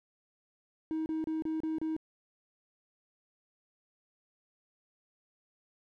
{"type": "tone bursts", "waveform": "triangle", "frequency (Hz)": 316.9, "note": "D#4", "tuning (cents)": 32, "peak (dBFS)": -28, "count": 6, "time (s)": [0.91, 1.965], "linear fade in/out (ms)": 0, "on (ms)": 150, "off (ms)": 31, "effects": ["tanh soft clip ceiling -25 dBFS"]}